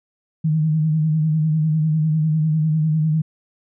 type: tone with vibrato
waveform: sine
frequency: 156.1 Hz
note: D#3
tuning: 6 cents sharp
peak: -15 dBFS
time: 0.44-3.22 s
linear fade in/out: 10 ms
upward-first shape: sine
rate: 10 Hz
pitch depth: 50 cents each way
effects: none